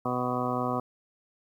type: harmonic tone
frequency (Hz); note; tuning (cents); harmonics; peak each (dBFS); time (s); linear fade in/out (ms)
124.7; B2; +17; 1 / 2 / 3 / 4 / 5 / 6 / 8 / 9 / 10; -36 / -32 / -38 / -35 / -37 / -34 / -36 / -35 / -37; 0.05-0.8; 5
effects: 10-bit